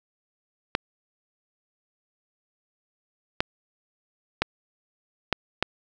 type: clicks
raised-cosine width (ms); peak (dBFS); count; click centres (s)
0.3; -5; 5; 0.751 / 3.405 / 4.42 / 5.327 / 5.626
effects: none